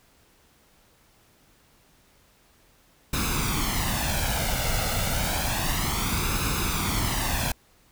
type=noise with flanger; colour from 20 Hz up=pink; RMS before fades=-26 dBFS; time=3.13-7.52 s; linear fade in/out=5 ms; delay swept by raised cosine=0.78 to 1.43 ms; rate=0.3 Hz; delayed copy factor=+0.65; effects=pink hiss -60 dBFS RMS until 7.91 s